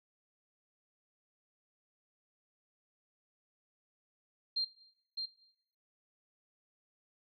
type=tone with echo; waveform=sine; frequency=4186 Hz; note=C8; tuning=in tune; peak=-30 dBFS; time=4.56-4.65 s; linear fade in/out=10 ms; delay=610 ms; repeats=1; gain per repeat=-5 dB; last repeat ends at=5.26 s; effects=noise-tail reverb RT60 0.8 s tail -17 dB re dry